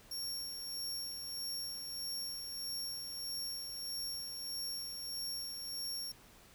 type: tone with tremolo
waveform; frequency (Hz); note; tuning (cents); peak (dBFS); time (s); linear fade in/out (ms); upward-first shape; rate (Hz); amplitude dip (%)
sawtooth; 5520; F8; -21; -35; 0.11-6.12; 5; sine; 1.6; 40
effects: pink hiss -60 dBFS RMS until 6.54 s